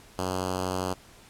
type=tone with notch filter; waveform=5% pulse; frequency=92.5 Hz; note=F#2; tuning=in tune; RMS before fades=-30 dBFS; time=0.18-0.94 s; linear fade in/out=10 ms; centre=2300 Hz; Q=1.7; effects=pink hiss -53 dBFS RMS until 1.29 s + low-pass 12000 Hz 12 dB/octave